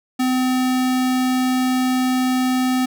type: tone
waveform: square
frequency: 255.6 Hz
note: C4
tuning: 40 cents flat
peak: -17 dBFS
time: 0.19-2.86 s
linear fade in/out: 10 ms
effects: none